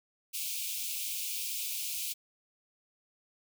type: high-pass noise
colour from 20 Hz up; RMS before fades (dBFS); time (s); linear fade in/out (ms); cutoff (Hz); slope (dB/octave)
white; -36; 0.33-2.14; 20; 2300; 96
effects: none